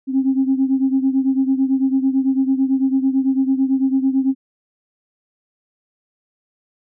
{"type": "beating tone pair", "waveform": "sine", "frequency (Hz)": [264.6, 273.6], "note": ["C4", "C#4"], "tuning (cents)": [20, -23], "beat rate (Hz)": 9, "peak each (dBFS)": [-15, -19], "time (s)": [0.07, 4.35], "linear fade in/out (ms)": 50, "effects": ["tanh soft clip ceiling -7 dBFS"]}